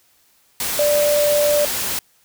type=tone in noise; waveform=sine; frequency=588 Hz; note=D5; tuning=2 cents sharp; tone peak=-14 dBFS; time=0.79-1.65 s; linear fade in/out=2 ms; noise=white; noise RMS=-23 dBFS; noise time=0.6-1.99 s; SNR=+6 dB; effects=white hiss -58 dBFS RMS until 2.24 s